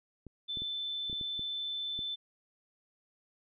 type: clicks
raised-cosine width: 3 ms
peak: -33 dBFS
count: 8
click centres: 0.267 / 0.572 / 0.62 / 1.098 / 1.129 / 1.212 / 1.394 / 1.991 s
type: tone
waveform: sine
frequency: 3526 Hz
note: A7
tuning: 3 cents sharp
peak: -34 dBFS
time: 0.48-2.16 s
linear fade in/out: 20 ms
effects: none